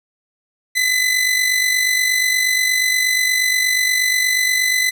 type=tone with amplitude modulation; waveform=sawtooth; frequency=2013 Hz; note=B6; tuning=33 cents sharp; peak=-9 dBFS; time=0.75-4.91 s; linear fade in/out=20 ms; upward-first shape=sine; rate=48.4 Hz; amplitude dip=50%; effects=none